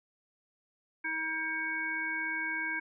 harmonic tone, 318.8 Hz, D#4, 42 cents sharp, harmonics 1 / 3 / 5 / 7, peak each -44 / -43 / -34 / -35 dBFS, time 1.04-2.8 s, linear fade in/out 10 ms, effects none

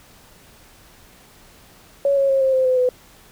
sine tone with pitch steps, 559 / 549.1 / 539.3 / 529.8 / 520.4 / 511.1 / 502.1 Hz, C#5 / C#5 / C#5 / C5 / C5 / C5 / B4, +14 / -17 / -48 / +22 / -9 / -41 / +29 cents, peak -14 dBFS, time 2.05-2.89 s, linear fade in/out 2 ms, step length 120 ms, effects pink hiss -49 dBFS RMS until 3.31 s

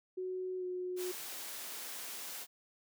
sine tone with pitch glide, 370 to 363.6 Hz, F#4 to F#4, 0 to -30 cents, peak -36 dBFS, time 0.17-1.12 s, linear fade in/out 10 ms, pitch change -30 cents, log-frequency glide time 0.58-0.64 s
white high-pass noise, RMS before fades -44 dBFS, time 0.96-2.47 s, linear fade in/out 50 ms, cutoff 280 Hz, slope 12 dB/octave
effects none

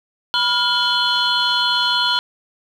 sine tone cluster, 980 / 1414 / 3042 / 3377 / 4185 Hz, B5 / F6 / F#7 / G#7 / C8, -14 / +21 / +47 / +28 / 0 cents, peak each -21 dBFS, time 0.34-2.19 s, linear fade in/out 0 ms, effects tanh soft clip ceiling -7 dBFS + 8-bit

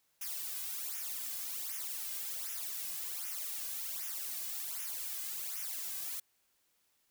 blue noise with flanger, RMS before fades -40 dBFS, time 0.21-6.2 s, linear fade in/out 5 ms, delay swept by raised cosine 0.23 to 2.23 ms, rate 1.3 Hz, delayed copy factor -0.8, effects white hiss -75 dBFS RMS until 7.1 s

